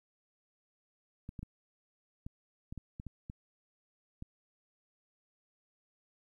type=clicks; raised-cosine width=5 ms; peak=-30 dBFS; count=10; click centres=1.291 / 1.392 / 1.43 / 2.265 / 2.725 / 2.777 / 2.999 / 3.067 / 3.299 / 4.224 s; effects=12-bit